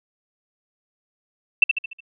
sine tone with echo, 2670 Hz, E7, 22 cents sharp, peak -8 dBFS, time 1.62-1.64 s, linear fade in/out 5 ms, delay 73 ms, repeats 5, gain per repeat -6 dB, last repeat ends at 2.005 s, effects none

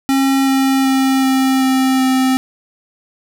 square tone with pitch steps, 270 / 268.1 / 266.3 / 264.4 / 262.6 / 260.8 Hz, C#4 / C4 / C4 / C4 / C4 / C4, -45 / +42 / +31 / +18 / +6 / -5 cents, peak -12 dBFS, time 0.09-2.37 s, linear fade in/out 0 ms, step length 380 ms, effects none

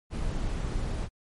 brown noise, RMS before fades -30 dBFS, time 0.1-1.09 s, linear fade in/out 50 ms, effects MP3 48 kbps

